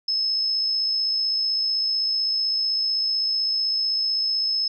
sine tone with amplitude modulation, 5200 Hz, E8, 24 cents flat, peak -19 dBFS, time 0.08-4.68 s, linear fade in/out 5 ms, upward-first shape sine, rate 55.8 Hz, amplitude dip 30%, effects none

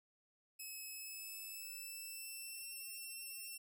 5% pulse tone with pitch glide, 2577 to 2702 Hz, E7 to E7, -40 to +42 cents, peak -38 dBFS, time 0.59-3.58 s, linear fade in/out 10 ms, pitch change +82 cents, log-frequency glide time 0.88-2.71 s, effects none

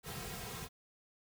pink noise with comb filter, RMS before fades -44 dBFS, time 0.03-0.69 s, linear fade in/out 50 ms, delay 3.4 ms, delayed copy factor -0.95, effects none

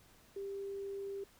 sine tone, 395.6 Hz, G4, 16 cents sharp, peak -39 dBFS, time 0.36-1.24 s, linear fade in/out 5 ms, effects pink hiss -64 dBFS RMS until 1.39 s

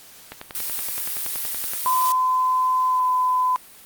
click train, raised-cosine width 0.3 ms, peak -17 dBFS, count 16, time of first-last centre 0.32-1.735 s, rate 10.6 Hz
blue noise, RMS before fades -27 dBFS, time 0.55-2.12 s, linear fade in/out 0 ms
sine tone with pitch glide, 1020 to 1010.6 Hz, C6 to B5, -44 to +40 cents, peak -17 dBFS, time 1.86-3.56 s, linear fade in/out 0 ms, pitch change -16 cents, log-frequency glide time 2.87-3.02 s
effects white hiss -46 dBFS RMS until 3.85 s + Opus 48 kbps

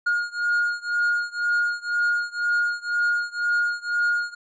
triangle beating tone pair, 1427 / 1429 Hz, F6 / F6, +37 / +39 cents, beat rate 2 Hz, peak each -22 / -23 dBFS, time 0.06-4.35 s, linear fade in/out 10 ms, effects resampled to 16000 Hz

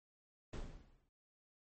brown noise with exponential decay, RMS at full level -39 dBFS, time 0.53-1.09 s, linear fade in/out 5 ms, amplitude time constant 120 ms, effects MP3 32 kbps

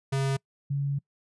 square / sine tone pair in turn, 136 / 140.55 Hz, C#3 / C#3, -33 / +24 cents, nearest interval minor second, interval 57 cents, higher second, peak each -25 dBFS, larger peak neither, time 0.12-0.37 / 0.7-0.99 s, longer second, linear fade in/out 10 ms, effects noise-tail reverb RT60 0.1 s tail -25 dB re dry + resampled to 24000 Hz

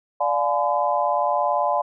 sine chord, D diminished seventh, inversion none, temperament just, 587.3 / 704.8 / 845.8 / 1014.9 Hz, D5 / F5 / Ab5 / Cb6, 0 / +16 / +31 / +47 cents, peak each -24 dBFS, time 0.2-1.82 s, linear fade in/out 10 ms, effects none

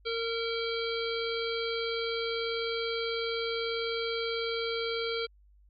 harmonic tone with a mistuned harmonic, 459.6 Hz, A#4, 25 cents flat, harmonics 1 / 3 / 5 / 7 / 9 / 10, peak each -32 / -39 / -39 / -39 / -41 / -42 dBFS, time 0.05-5.27 s, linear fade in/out 20 ms, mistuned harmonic 9, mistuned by -41 cents, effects added 50 Hz sine -57 dBFS peak until 5.69 s

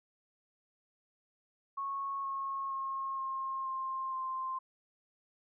sine tone with pitch steps, 1100 / 1089.3 / 1078.6 / 1068.1 / 1057.6 / 1047.3 Hz, C#6 / C#6 / C#6 / C6 / C6 / C6, -14 / -31 / -48 / +35 / +18 / +1 cents, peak -34 dBFS, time 1.77-4.59 s, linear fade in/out 10 ms, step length 470 ms, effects none

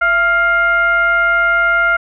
sine tone with frequency modulation, 1396.9 Hz, F6, in tune, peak -10 dBFS, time 0.01-1.97 s, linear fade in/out 10 ms, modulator 723 Hz, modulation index 0.66, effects none

